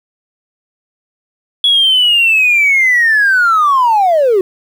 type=linear sweep; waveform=triangle; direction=down; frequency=3382 to 360.2 Hz; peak=-4 dBFS; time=1.64-4.41 s; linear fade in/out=2 ms; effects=tanh soft clip ceiling -4 dBFS + 7-bit